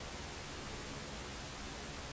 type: noise with comb filter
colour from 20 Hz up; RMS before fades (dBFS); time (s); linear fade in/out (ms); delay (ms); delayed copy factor
pink; -45; 0-2.12; 5; 14; +0.7
effects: resampled to 16000 Hz